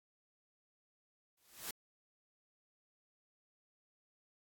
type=noise with exponential growth; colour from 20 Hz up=white; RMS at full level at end=-39 dBFS; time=1.37-1.71 s; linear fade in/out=5 ms; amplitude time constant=72 ms; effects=AAC 64 kbps